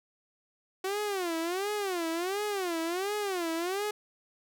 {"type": "tone with vibrato", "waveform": "sawtooth", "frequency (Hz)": 370, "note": "F#4", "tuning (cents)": 0, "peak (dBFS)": -26, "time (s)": [0.84, 3.91], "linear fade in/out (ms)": 5, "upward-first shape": "sine", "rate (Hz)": 1.4, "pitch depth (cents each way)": 220, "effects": []}